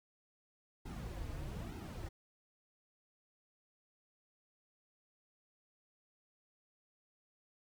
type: noise with flanger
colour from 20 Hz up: brown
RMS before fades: -44 dBFS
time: 0.85-2.09 s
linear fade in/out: 10 ms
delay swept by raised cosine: 1.7 to 5.3 ms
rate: 1.1 Hz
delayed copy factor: -0.9
effects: none